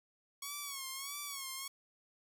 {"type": "tone with vibrato", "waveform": "5% pulse", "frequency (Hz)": 1108.7, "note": "C#6", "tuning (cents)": 0, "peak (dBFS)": -29, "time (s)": [0.42, 1.68], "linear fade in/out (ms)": 5, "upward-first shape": "sine", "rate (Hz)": 1.6, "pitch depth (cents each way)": 83, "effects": []}